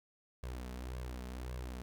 sawtooth tone with flanger, 62.4 Hz, B1, 19 cents sharp, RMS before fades -43 dBFS, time 0.43-1.82 s, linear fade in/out 0 ms, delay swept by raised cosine 1.8 to 4.7 ms, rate 1.8 Hz, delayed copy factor +0.65, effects none

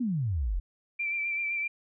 sine exponential sweep, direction down, 262.9 to 38.89 Hz, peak -26 dBFS, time 0-0.6 s, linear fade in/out 10 ms
sine tone with vibrato, 2349 Hz, D7, in tune, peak -28 dBFS, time 0.99-1.68 s, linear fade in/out 10 ms, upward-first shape sine, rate 7.8 Hz, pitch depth 29 cents each way
effects none

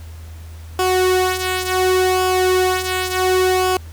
sawtooth tone with flanger, 370 Hz, F#4, in tune, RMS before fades -17 dBFS, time 0.79-3.77 s, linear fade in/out 2 ms, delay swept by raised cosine 0.49 to 2.89 ms, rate 0.69 Hz, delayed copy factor -0.6, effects added 81 Hz sine -32 dBFS peak until 3.92 s + pink hiss -46 dBFS RMS until 3.92 s

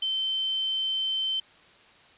sine tone, 3091 Hz, G7, 25 cents flat, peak -25 dBFS, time 0.02-1.4 s, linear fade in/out 5 ms, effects white hiss -55 dBFS RMS until 2.17 s + resampled to 8000 Hz

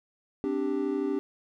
triangle chord, C suspended second, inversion none, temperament just, 261.6 / 294.3 / 392.4 Hz, C4 / D4 / G4, 0 / +4 / +2 cents, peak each -31 / -28 / -28 dBFS, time 0.44-1.19 s, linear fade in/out 0 ms, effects none

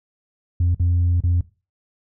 sine tone with dropouts, 87.31 Hz, F2, in tune, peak -13 dBFS, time 0.6-1.41 s, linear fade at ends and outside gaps 5 ms, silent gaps 0.747-0.797 / 1.205-1.237 s, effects noise-tail reverb RT60 0.3 s tail -20 dB re dry + tanh soft clip ceiling -13 dBFS

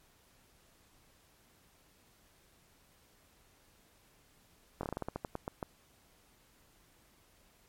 slowing click train, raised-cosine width 1 ms, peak -22 dBFS, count 13, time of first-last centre 4.81-5.628 s, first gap 22 ms, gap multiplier 1.19, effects pink hiss -66 dBFS RMS until 7.68 s + MP3 64 kbps

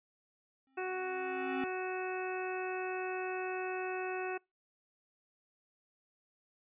square tone with exponential growth, 266.2 Hz, C4, 30 cents sharp, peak -34 dBFS, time 0.67-1.64 s, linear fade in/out 1 ms, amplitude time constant 210 ms
harmonic tone, 370.9 Hz, F#4, 4 cents sharp, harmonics 1 / 2 / 3 / 4 / 5 / 6 / 7, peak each -37 / -41 / -47 / -44 / -49 / -55 / -45 dBFS, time 0.77-4.38 s, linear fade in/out 10 ms
effects noise-tail reverb RT60 0.2 s tail -25 dB re dry + resampled to 8000 Hz

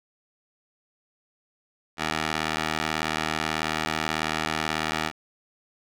15% pulse tone with band-pass filter, 78.3 Hz, D#2, 11 cents sharp, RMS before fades -28 dBFS, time 1.97-5.12 s, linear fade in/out 50 ms, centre 2200 Hz, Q 0.63, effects none

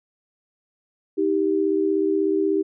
sine tone pair together, 315.7 / 392.1 Hz, D#4 / G4, +25 / 0 cents, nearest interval major third, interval 375 cents, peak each -22 / -20 dBFS, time 1.17-2.63 s, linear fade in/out 20 ms, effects none

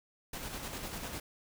pink noise with tremolo, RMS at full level -40 dBFS, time 0.33-1.2 s, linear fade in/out 5 ms, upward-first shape square, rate 10 Hz, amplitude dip 35%, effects none

